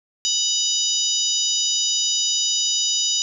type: harmonic tone with a mistuned harmonic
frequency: 987 Hz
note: B5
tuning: 1 cent flat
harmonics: 3 / 4 / 5 / 6 / 7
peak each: -25 / -25 / -25 / -25 / -25 dBFS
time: 0.25-3.22 s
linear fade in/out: 0 ms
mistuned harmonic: 4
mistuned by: -80 cents
effects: none